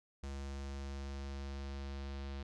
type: tone with low-pass filter sweep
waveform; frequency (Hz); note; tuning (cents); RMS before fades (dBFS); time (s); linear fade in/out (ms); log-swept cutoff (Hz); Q
square; 69; C#2; -7; -43; 0.23-2.43; 5; 6900 to 4300; 1.6
effects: none